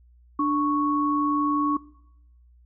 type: tone pair together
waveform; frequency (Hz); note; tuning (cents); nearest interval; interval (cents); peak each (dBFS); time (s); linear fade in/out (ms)
sine; 294.8 / 1108.7; D4 / C#6; +7 / 0; octave + major seventh; 2293; -23; 0.39-1.77; 5
effects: noise-tail reverb RT60 0.8 s tail -21 dB re dry + added 60 Hz sine -52 dBFS peak until 2.65 s